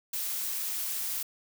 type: noise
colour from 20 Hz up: blue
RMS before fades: -33 dBFS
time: 0.13-1.23 s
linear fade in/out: 5 ms
effects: none